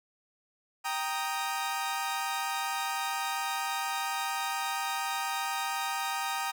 sawtooth chord, Eb major, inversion first, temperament equal, 784 / 932.3 / 1244.5 Hz, G5 / Bb5 / Eb6, 0 / 0 / 0 cents, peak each -31 / -31 / -32 dBFS, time 0.84-6.52 s, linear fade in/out 20 ms, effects none

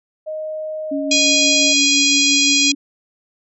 sine tone with pitch glide, 622.3 to 617.6 Hz, D#5 to D#5, 0 to -13 cents, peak -23 dBFS, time 0.26-1.74 s, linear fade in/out 20 ms, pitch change -13 cents, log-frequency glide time 0.84-1.27 s
sine tone with tremolo, 281.2 Hz, C#4, 25 cents sharp, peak -19 dBFS, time 0.91-2.75 s, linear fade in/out 10 ms, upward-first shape sine, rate 5.8 Hz, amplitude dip 30%
harmonic tone, 822 Hz, G#5, 18 cents flat, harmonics 3 / 4 / 5 / 6 / 7 / 8 / 9, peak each -18 / -19 / -20 / -21 / -21 / -22 / -23 dBFS, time 1.11-2.72 s, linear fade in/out 5 ms
effects none

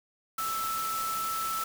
sine tone in noise, 1318.5 Hz, E6, in tune, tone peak -30 dBFS, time 0.38-1.64 s, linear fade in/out 5 ms, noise white, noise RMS -37 dBFS, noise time 0.38-1.64 s, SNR +4 dB, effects none

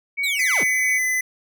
sine tone with tremolo, 2248 Hz, C#7, 24 cents sharp, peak -20 dBFS, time 0.17-0.99 s, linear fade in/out 20 ms, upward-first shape sine, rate 2.9 Hz, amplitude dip 35%
sawtooth linear sweep, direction down, 4184 to 79 Hz, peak -22 dBFS, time 0.23-0.64 s, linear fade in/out 10 ms
square tone, 2017 Hz, B6, 36 cents sharp, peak -20 dBFS, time 0.39-1.21 s, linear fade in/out 5 ms
effects none

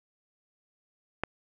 click, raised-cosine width 0.5 ms, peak -13 dBFS, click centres 1.236 s, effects none

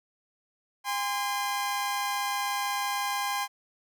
sawtooth tone pair together, 809.7 / 1036 Hz, G#5 / C6, -44 / -17 cents, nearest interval major third, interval 427 cents, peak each -27 dBFS, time 0.84-3.48 s, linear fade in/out 50 ms, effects none

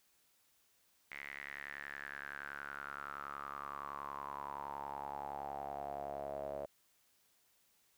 sawtooth tone with band-pass filter sweep, 70.7 Hz, C#2, 35 cents sharp, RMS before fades -45 dBFS, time 1.11-6.66 s, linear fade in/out 5 ms, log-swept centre 2100 to 600 Hz, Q 7.9, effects white hiss -73 dBFS RMS until 7.97 s

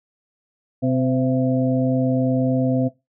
harmonic tone with a mistuned harmonic, 128.8 Hz, C3, 27 cents flat, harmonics 1 / 2 / 4 / 5, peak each -22 / -19 / -26 / -27 dBFS, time 0.82-2.89 s, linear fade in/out 20 ms, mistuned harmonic 5, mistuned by +58 cents, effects noise-tail reverb RT60 0.2 s tail -17 dB re dry

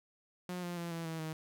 sawtooth tone with pitch steps, 179.5 / 175 / 170.6 / 166.32 / 162.15 / 158.08 Hz, F3 / F3 / F3 / E3 / E3 / D#3, +48 / +4 / -40 / +16 / -28 / +28 cents, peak -34 dBFS, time 0.49-1.33 s, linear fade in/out 2 ms, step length 140 ms, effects none

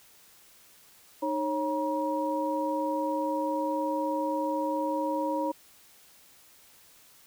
sine tone cluster, 307.2 / 548 / 952 Hz, D#4 / C#5 / A#5, -22 / -20 / +36 cents, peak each -31 dBFS, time 1.22-5.52 s, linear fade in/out 10 ms, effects white hiss -57 dBFS RMS until 7.26 s

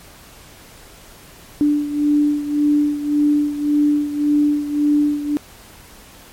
sine beating tone pair, 293.7 / 295.5 Hz, D4 / D4, 0 / +11 cents, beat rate 1.8 Hz, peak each -15 / -20 dBFS, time 1.61-5.37 s, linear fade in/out 0 ms, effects pink hiss -43 dBFS RMS until 6.32 s + MP3 64 kbps

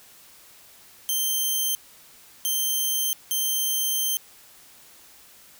5% pulse tone bursts at uneven times, 3136 Hz, G7, in tune, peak -14 dBFS, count 3, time 1.09-1.75 / 2.45-3.13 / 3.31-4.17 s, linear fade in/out 0 ms, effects white hiss -51 dBFS RMS until 5.59 s

